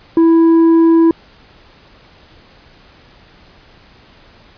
triangle tone with tanh clipping, 329.6 Hz, E4, in tune, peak -7 dBFS, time 0.17-1.11 s, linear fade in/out 2 ms, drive 9 dB, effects pink hiss -45 dBFS RMS until 4.57 s + resampled to 11025 Hz

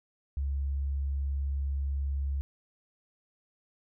sine tone, 69.3 Hz, C#2, in tune, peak -28 dBFS, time 0.37-2.41 s, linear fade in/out 0 ms, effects none

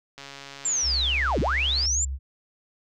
click train, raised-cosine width 0.2 ms, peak -23 dBFS, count 234, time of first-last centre 0.18-1.856 s, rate 139 Hz
sine linear two-way sweep, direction down then up, 7459 to 95.2 to 7459 Hz, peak -22 dBFS, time 0.65-2.05 s, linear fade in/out 5 ms, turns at 1.4 s
sine tone with pitch glide, 65.2 to 67.19 Hz, C2 to C2, -5 to +47 cents, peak -27 dBFS, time 0.82-2.19 s, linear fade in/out 50 ms, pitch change +52 cents, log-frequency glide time 1.05-1.75 s
effects none

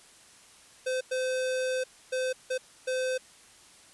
square tone bursts at uneven times, 514 Hz, C5, 31 cents flat, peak -28 dBFS, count 5, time 0.86-1.01 / 1.11-1.84 / 2.12-2.33 / 2.5-2.58 / 2.87-3.18 s, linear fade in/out 10 ms, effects white hiss -55 dBFS RMS until 3.93 s + resampled to 24000 Hz

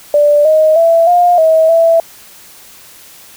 sine tone with pitch steps, 587 / 625 / 665 / 707 / 641 / 662 Hz, D5 / D#5 / E5 / F5 / E5 / E5, -1 / +8 / +15 / +21 / -49 / +7 cents, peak -5 dBFS, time 0.14-2 s, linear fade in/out 2 ms, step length 310 ms, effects white hiss -38 dBFS RMS until 3.36 s

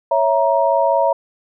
sine chord, A# diminished, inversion first, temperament equal with one note detuned, 554.4 / 659.3 / 942.6 Hz, C#5 / E5 / A#5, 0 / 0 / +19 cents, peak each -17 dBFS, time 0.11-1.13 s, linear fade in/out 5 ms, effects none

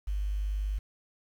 sine tone with quantisation, 50.3 Hz, G1, 45 cents sharp, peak -28 dBFS, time 0.07-0.79 s, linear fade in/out 10 ms, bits 9, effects none

